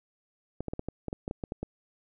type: clicks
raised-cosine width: 2 ms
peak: -20 dBFS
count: 12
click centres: 0.606 / 0.683 / 0.735 / 0.794 / 0.886 / 1.083 / 1.129 / 1.279 / 1.311 / 1.438 / 1.521 / 1.63 s
effects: none